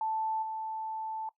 sine tone with level steps, 880 Hz, A5, in tune, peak -29 / -34 dBFS, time 0.01-1.29 s, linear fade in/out 2 ms, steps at 0.42 s, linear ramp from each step 10 ms, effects noise-tail reverb RT60 0.1 s tail -17 dB re dry

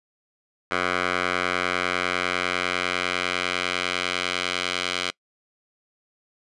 10% pulse tone with band-pass filter sweep, 90 Hz, F#2, 47 cents flat, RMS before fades -26 dBFS, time 0.71-5.11 s, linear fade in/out 5 ms, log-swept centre 1600 to 3200 Hz, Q 1.2, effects noise-tail reverb RT60 0.1 s tail -25 dB re dry + resampled to 24000 Hz

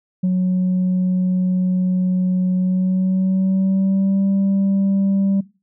sine tone with pitch glide, 183.6 to 195.64 Hz, F#3 to G3, -13 to -3 cents, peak -12 dBFS, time 0.23-5.41 s, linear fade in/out 10 ms, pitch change +110 cents, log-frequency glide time 2.56-4.25 s, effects noise-tail reverb RT60 0.3 s tail -21 dB re dry + tanh soft clip ceiling -13 dBFS

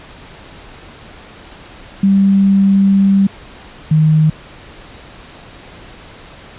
sine tone pair in turn, 196 / 155.57 Hz, G3 / D#3, 0 / 0 cents, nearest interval major third, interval 400 cents, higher first, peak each -7 dBFS, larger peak neither, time 2.03-3.27 / 3.91-4.3 s, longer first, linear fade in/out 5 ms, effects pink hiss -37 dBFS RMS until 6.58 s + resampled to 8000 Hz

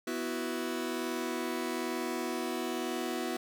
sawtooth chord, B suspended fourth, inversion none, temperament just, 246.9 / 329.3 / 370.4 Hz, B3 / E4 / F#4, 0 / -2 / +2 cents, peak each -33 dBFS, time 0.07-3.37 s, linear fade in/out 5 ms, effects none

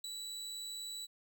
30% pulse tone with ADSR envelope, 3944 Hz, B7, 3 cents flat, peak -35 dBFS, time 0.04-1.07 s, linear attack 4 ms, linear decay 10 ms, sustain -4 dB, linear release 29 ms, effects none

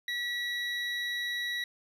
triangle tone pair together, 1936 / 3872 Hz, B6 / B7, -35 / -35 cents, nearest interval octave, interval 1200 cents, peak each -31 / -34 dBFS, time 0.08-1.64 s, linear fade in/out 2 ms, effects none

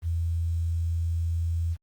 sine tone with quantisation, 83.6 Hz, E2, 25 cents sharp, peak -24 dBFS, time 0.02-1.77 s, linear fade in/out 50 ms, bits 9, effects Opus 32 kbps

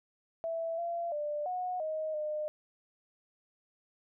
sine tone with pitch steps, 660 / 683 / 593 / 729 / 626 / 607 Hz, E5 / F5 / D5 / F#5 / D#5 / D#5, +2 / -39 / +17 / -26 / +10 / -43 cents, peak -32 dBFS, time 0.44-2.48 s, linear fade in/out 0 ms, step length 340 ms, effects none

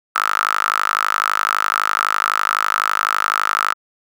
sawtooth tone with high-pass filter, 51.91 Hz, G#1, in tune, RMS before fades -19 dBFS, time 0.15-3.74 s, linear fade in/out 10 ms, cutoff 1300 Hz, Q 9.1, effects none

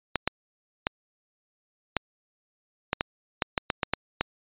clicks, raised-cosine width 0.3 ms, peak -7 dBFS, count 12, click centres 0.157 / 0.276 / 0.869 / 1.967 / 2.931 / 3.009 / 3.422 / 3.578 / 3.702 / 3.832 / 3.936 / 4.21 s, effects resampled to 8000 Hz

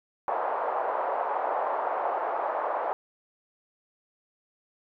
white band-pass noise, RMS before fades -29 dBFS, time 0.28-2.93 s, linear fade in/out 0 ms, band 540 to 990 Hz, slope 24 dB/octave, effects none

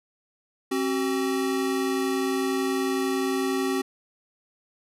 square tone pair together, 268 / 379 Hz, C4 / F#4, +42 / +42 cents, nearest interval tritone, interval 600 cents, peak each -27 dBFS, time 0.71-3.82 s, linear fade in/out 10 ms, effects resampled to 32000 Hz

